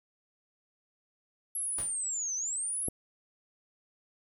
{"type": "linear two-way sweep", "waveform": "sine", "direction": "down then up", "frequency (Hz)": [11290, 5920, 11290], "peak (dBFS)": -31, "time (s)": [1.55, 2.89], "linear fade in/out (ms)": 5, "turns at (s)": 2.35}
{"type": "noise with exponential decay", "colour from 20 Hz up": "pink", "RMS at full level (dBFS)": -39, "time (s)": [1.78, 1.99], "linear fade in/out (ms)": 5, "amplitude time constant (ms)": 45}
{"type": "click", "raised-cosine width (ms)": 2, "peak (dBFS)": -22, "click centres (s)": 2.884}
{"effects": []}